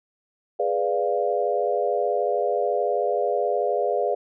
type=chord; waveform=sine; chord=G# diminished seventh; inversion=none; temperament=equal; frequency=415.3 / 493.9 / 587.3 / 698.5 Hz; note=G#4 / B4 / D5 / F5; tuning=0 / 0 / 0 / 0 cents; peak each=-26 dBFS; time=0.59-4.15 s; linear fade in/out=10 ms; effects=none